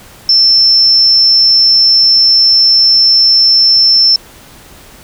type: tone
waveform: sine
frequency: 5340 Hz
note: E8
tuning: 22 cents sharp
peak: -4 dBFS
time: 0.29-4.16 s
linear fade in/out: 2 ms
effects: pink hiss -37 dBFS RMS until 5.03 s